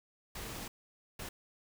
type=noise bursts at uneven times; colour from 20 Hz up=pink; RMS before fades=-43 dBFS; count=2; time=0.35-0.68 / 1.19-1.29 s; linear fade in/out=5 ms; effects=none